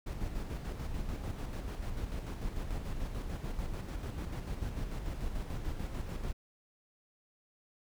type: noise with tremolo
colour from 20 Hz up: brown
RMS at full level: -36 dBFS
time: 0.06-6.33 s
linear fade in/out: 10 ms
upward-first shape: square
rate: 6.8 Hz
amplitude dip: 40%
effects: none